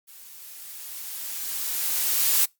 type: noise with level ramp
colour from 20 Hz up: blue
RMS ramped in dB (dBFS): -47 to -19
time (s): 0.07-2.46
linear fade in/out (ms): 20
effects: noise-tail reverb RT60 0.2 s tail -24 dB re dry + Opus 48 kbps